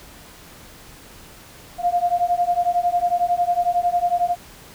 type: beating tone pair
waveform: sine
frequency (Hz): 698.5 / 709.5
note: F5 / F5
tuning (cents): 0 / +27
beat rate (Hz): 11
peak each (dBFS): -20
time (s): 1.78-4.36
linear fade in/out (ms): 50
effects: pink hiss -44 dBFS RMS until 4.74 s